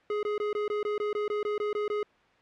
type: tone bursts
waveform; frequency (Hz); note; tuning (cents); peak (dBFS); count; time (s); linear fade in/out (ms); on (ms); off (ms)
square; 418.2; G#4; +12; -28; 13; 0.1-2.03; 2; 130; 20
effects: white hiss -61 dBFS RMS until 2.41 s + low-pass 2000 Hz 12 dB/octave

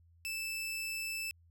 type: tone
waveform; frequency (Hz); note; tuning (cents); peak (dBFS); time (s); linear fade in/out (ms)
sawtooth; 2637; E7; 0; -33; 0.25-1.31; 0
effects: added 84 Hz sine -61 dBFS peak until 1.5 s

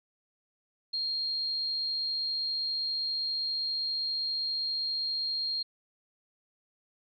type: tone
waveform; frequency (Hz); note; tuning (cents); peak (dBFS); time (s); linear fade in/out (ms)
sine; 4225; C8; +16; -29; 0.93-5.63; 10
effects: none

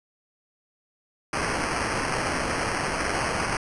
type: noise with sample-and-hold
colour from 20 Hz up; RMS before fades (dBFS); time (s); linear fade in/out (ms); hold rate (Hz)
blue; -27; 1.33-3.57; 2; 3675
effects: resampled to 24000 Hz

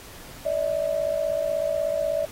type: tone pair together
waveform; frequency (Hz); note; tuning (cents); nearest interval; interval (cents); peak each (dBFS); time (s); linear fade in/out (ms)
sine; 582.7 / 639; D5 / D#5; -14 / +46; major second; 160; -25; 0.45-2.26; 10
effects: pink hiss -44 dBFS RMS until 2.31 s + AAC 48 kbps

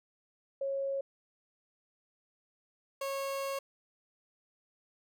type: tone pair in turn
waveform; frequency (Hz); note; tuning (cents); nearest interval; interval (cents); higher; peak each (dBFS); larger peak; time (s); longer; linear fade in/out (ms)
sine / 30% pulse; 548 / 548; C#5 / C#5; -20 / -20; unison; 0; neither; -31 / -31; neither; 0.61-1.01 / 3.01-3.59; second; 5
effects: none

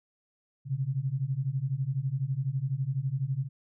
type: beating tone pair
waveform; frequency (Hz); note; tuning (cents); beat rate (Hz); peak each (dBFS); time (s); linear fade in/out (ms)
sine; 127.6 / 139.6; C3 / C#3; -43 / +13; 12; -31 / -30; 0.65-3.49; 50
effects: none

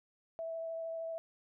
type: tone with vibrato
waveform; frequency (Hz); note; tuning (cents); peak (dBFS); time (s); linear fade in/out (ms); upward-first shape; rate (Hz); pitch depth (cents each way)
sine; 656; E5; -9; -37; 0.39-1.18; 0; triangle; 13; 12
effects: none

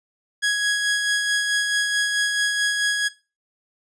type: tone with tremolo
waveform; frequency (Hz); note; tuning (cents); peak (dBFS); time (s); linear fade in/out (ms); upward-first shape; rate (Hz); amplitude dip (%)
sawtooth; 1663; G#6; +2; -14; 0.42-3.09; 20; sine; 4.6; 35
effects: noise-tail reverb RT60 0.3 s tail -18 dB re dry + resampled to 22050 Hz

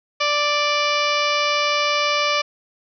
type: harmonic tone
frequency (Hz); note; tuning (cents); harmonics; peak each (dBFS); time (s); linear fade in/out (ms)
587.3; D5; 0; 1 / 2 / 3 / 4 / 5 / 6 / 7 / 8 / 9 / 10; -24 / -22 / -31 / -23 / -27 / -31 / -33 / -30 / -31 / -36; 0.2-2.42; 10
effects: none

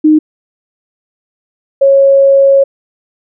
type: tone pair in turn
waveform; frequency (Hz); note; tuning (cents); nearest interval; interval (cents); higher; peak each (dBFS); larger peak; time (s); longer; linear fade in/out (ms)
sine; 308.2 / 549.1; D#4 / C#5; -16 / -17; minor seventh; 999; second; -3; neither; 0.04-0.19 / 1.81-2.64; second; 10
effects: none

